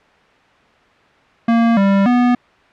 square tone with pitch steps, 231.2 / 197 / 245.2 Hz, A#3 / G3 / B3, -14 / +9 / -12 cents, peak -11 dBFS, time 1.48-2.35 s, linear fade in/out 5 ms, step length 290 ms, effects white hiss -50 dBFS RMS until 2.72 s + low-pass 2000 Hz 12 dB/octave

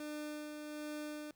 30% pulse tone with tremolo, 300 Hz, D4, 37 cents sharp, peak -38 dBFS, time 0-1.31 s, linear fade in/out 2 ms, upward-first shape sine, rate 1.3 Hz, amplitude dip 35%, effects pink hiss -75 dBFS RMS until 1.35 s

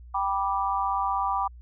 sine chord, G major, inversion none, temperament just, 784 / 980 / 1176 Hz, G5 / B5 / D6, 0 / -14 / +2 cents, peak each -28 dBFS, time 0.14-1.48 s, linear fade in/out 10 ms, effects added 60 Hz sine -43 dBFS peak until 1.61 s

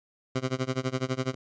15% pulse tone with tremolo, 130 Hz, C3, 11 cents flat, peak -18 dBFS, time 0.35-1.35 s, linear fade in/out 5 ms, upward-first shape sine, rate 12 Hz, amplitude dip 95%, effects resampled to 16000 Hz

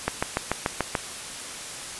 click train, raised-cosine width 0.5 ms, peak -7 dBFS, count 7, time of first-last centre 0.08-0.952 s, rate 6.88 Hz, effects white hiss -36 dBFS RMS until 1.99 s + resampled to 24000 Hz

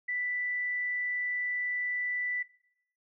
sine tone, 1978 Hz, B6, 2 cents sharp, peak -30 dBFS, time 0.08-2.43 s, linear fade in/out 10 ms, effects noise-tail reverb RT60 0.7 s tail -18 dB re dry

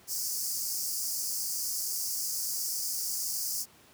pink high-pass noise, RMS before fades -33 dBFS, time 0.07-3.66 s, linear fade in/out 50 ms, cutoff 4700 Hz, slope 96 dB/octave, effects pink hiss -58 dBFS RMS until 3.93 s + high-pass 100 Hz 12 dB/octave

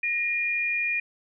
sine tone pair together, 1864.7 / 2424 Hz, A#6 / D#7, 0 / -46 cents, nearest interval perfect fourth, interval 454 cents, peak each -33 / -24 dBFS, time 0.03-1 s, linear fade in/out 5 ms, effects none

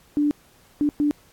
sine tone bursts at uneven times, 293.7 Hz, D4, in tune, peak -17 dBFS, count 3, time 0.17-0.31 / 0.81-0.89 / 1-1.11 s, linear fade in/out 0 ms, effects pink hiss -56 dBFS RMS until 1.32 s + AAC 64 kbps

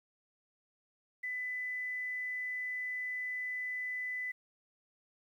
sine tone, 2000 Hz, B6, 21 cents sharp, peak -35 dBFS, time 1.23-4.32 s, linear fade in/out 10 ms, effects 11-bit

